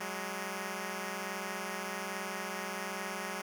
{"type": "tone pair together", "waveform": "5% pulse", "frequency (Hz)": [186.47, 207.7], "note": ["F#3", "G#3"], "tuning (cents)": [14, 0], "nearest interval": "major second", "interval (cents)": 186, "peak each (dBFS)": -28, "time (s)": [0, 3.42], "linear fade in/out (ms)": 10, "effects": []}